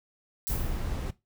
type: noise with exponential decay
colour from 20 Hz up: violet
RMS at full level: -31 dBFS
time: 0.47-0.93 s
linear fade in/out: 0 ms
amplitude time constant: 100 ms
type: noise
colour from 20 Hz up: brown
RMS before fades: -31 dBFS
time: 0.49-1.11 s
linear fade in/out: 10 ms
effects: noise-tail reverb RT60 0.2 s tail -17 dB re dry

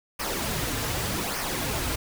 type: noise with flanger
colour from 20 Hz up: pink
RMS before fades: -29 dBFS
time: 0.19-1.96 s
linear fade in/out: 10 ms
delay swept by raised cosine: 0.26 to 5.46 ms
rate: 0.84 Hz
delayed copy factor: -0.55
effects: none

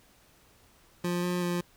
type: tone with pitch steps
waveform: 25% pulse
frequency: 175.8 / 178 / 175.4 Hz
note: F3 / F3 / F3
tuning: +12 / +33 / +8 cents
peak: -24 dBFS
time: 1.04-1.61 s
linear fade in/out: 5 ms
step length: 190 ms
effects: pink hiss -61 dBFS RMS until 1.76 s

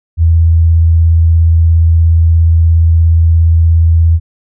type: tone with vibrato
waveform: sine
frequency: 82.41 Hz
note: E2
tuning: in tune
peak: -4 dBFS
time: 0.17-4.2 s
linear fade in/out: 50 ms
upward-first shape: sine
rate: 17 Hz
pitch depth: 17 cents each way
effects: none

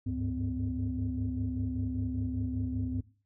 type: tone cluster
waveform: sine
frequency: 71.2 / 97.1 / 102.2 / 255 Hz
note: C#2 / G2 / G#2 / C4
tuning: +47 / -16 / -27 / -44 cents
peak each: -37 / -36 / -35 / -33 dBFS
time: 0.06-3.01 s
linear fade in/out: 10 ms
effects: noise-tail reverb RT60 0.4 s tail -19 dB re dry + tanh soft clip ceiling -23 dBFS

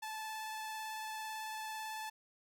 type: tone with vibrato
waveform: sawtooth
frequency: 872 Hz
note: A5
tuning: 16 cents flat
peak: -37 dBFS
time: 0.02-2.1 s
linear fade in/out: 10 ms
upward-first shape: square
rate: 18 Hz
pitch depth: 12 cents each way
effects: none

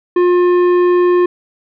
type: tone with tanh clipping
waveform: sine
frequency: 355.7 Hz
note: F4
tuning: 32 cents sharp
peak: -10 dBFS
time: 0.16-1.26 s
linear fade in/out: 5 ms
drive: 11 dB
effects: none

